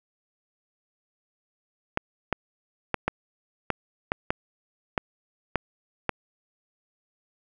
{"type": "clicks", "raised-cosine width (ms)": 0.5, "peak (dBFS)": -8, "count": 10, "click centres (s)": [1.974, 2.327, 2.943, 3.08, 3.703, 4.119, 4.305, 4.978, 5.557, 6.093], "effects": []}